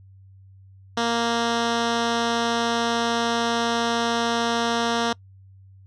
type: tone with low-pass filter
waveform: 10% pulse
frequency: 233.1 Hz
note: A#3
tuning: in tune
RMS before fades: -23 dBFS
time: 0.97-5.13 s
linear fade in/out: 5 ms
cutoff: 5000 Hz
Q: 1.7
effects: noise-tail reverb RT60 0.1 s tail -25 dB re dry + added 96 Hz sine -46 dBFS peak until 5.86 s